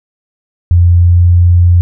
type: tone with pitch glide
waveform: sine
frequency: 87 to 87.66 Hz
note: F2 to F2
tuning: -6 to +7 cents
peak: -3 dBFS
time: 0.71-1.81 s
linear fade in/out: 0 ms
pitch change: +13 cents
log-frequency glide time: 0.95-1.23 s
effects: none